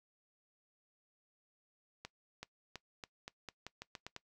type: accelerating click train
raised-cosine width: 0.2 ms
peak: -27 dBFS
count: 11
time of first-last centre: 2.05-4.164 s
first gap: 380 ms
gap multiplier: 0.86
effects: noise-tail reverb RT60 0.1 s tail -20 dB re dry